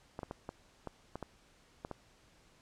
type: clicks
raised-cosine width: 1 ms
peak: -26 dBFS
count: 9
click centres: 0.191 / 0.232 / 0.311 / 0.491 / 0.873 / 1.156 / 1.227 / 1.849 / 1.913 s
effects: pink hiss -65 dBFS RMS until 2.61 s + low-pass 8000 Hz 12 dB/octave